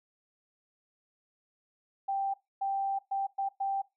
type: tone bursts at uneven times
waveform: sine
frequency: 785 Hz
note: G5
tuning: 2 cents sharp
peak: -28 dBFS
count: 5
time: 2.08-2.34 / 2.61-2.99 / 3.11-3.27 / 3.38-3.49 / 3.6-3.82 s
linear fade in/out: 10 ms
effects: noise-tail reverb RT60 0.2 s tail -18 dB re dry